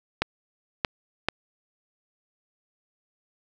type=clicks; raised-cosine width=0.3 ms; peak=-6 dBFS; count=3; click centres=0.22 / 0.848 / 1.286 s; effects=none